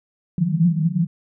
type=band-pass noise; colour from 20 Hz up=white; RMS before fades=-19 dBFS; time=0.38-1.07 s; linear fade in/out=2 ms; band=160 to 180 Hz; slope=96 dB/octave; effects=none